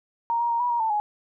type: tone with pitch steps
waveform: sine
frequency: 932 / 945 / 933 / 974 / 946 / 888 / 837 Hz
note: A#5 / A#5 / A#5 / B5 / A#5 / A5 / G#5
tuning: -1 / +23 / +1 / -24 / +25 / +16 / +13 cents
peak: -21 dBFS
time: 0.3-1 s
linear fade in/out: 0 ms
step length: 100 ms
effects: none